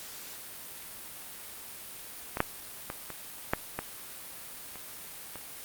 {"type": "clicks", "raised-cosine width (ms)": 0.5, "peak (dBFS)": [-17, -8, -19, -23, -9, -16, -29, -26], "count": 8, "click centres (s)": [2.371, 2.404, 2.901, 3.103, 3.535, 3.79, 4.757, 5.357], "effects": ["white hiss -44 dBFS RMS until 5.64 s", "Opus 48 kbps"]}